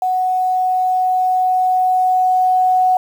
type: tone with level ramp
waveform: sine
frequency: 740 Hz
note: F#5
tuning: in tune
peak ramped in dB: -14 to -10 dBFS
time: 0.02-2.97 s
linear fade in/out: 2 ms
effects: 7-bit